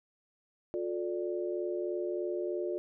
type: chord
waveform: sine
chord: D minor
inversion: first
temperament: equal with one note detuned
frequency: 356.8 / 440 / 587.3 Hz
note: F4 / A4 / D5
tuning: +37 / 0 / 0 cents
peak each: -33 / -39 / -38 dBFS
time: 0.74-2.78 s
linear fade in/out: 0 ms
effects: none